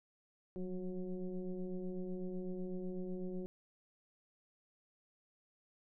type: tone with frequency modulation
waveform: sine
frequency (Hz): 185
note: F#3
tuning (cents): 0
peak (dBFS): -38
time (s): 0.56-3.46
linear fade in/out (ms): 0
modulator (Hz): 181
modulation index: 1.3
effects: none